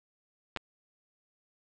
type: clicks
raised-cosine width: 0.3 ms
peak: -15 / -24 dBFS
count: 2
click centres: 0.563 / 0.572 s
effects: resampled to 16000 Hz + 7-bit